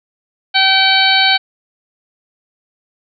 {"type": "harmonic tone with a mistuned harmonic", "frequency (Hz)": 770, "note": "G5", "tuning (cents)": -31, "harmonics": [1, 2, 3, 4, 5, 6], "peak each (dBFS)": [-16, -16, -16, -16, -16, -16], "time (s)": [0.54, 1.38], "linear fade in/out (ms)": 20, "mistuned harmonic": 6, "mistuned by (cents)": -71, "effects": []}